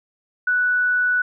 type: tone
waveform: sine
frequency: 1480 Hz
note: F#6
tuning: in tune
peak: -16 dBFS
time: 0.47-1.22 s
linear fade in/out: 5 ms
effects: none